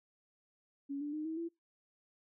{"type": "tone with pitch steps", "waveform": "sine", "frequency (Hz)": [280, 292.9, 306.4, 320.5, 335.3], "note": ["C#4", "D4", "D#4", "E4", "E4"], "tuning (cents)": [18, -5, -27, -49, 30], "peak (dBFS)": -36, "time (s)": [0.89, 1.49], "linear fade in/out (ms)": 20, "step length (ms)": 120, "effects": ["noise-tail reverb RT60 0.2 s tail -26 dB re dry"]}